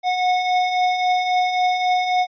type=beating tone pair; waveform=square; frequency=727 / 730.7 Hz; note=F#5 / F#5; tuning=-31 / -22 cents; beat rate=3.7 Hz; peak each=-27 / -18 dBFS; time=0.03-2.27 s; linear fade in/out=50 ms; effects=resampled to 11025 Hz